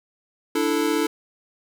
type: chord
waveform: square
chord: D suspended second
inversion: none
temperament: equal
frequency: 293.7 / 329.6 / 440 Hz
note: D4 / E4 / A4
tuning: 0 / 0 / 0 cents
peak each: -25 dBFS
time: 0.55-1.07 s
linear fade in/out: 5 ms
effects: none